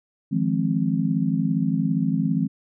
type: chord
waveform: sine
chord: F minor seventh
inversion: third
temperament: just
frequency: 157.15 / 174.61 / 209.5 / 261.9 Hz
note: Eb3 / F3 / Ab3 / C4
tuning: +18 / 0 / +15 / +2 cents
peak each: -25 dBFS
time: 0.31-2.48 s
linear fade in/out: 20 ms
effects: none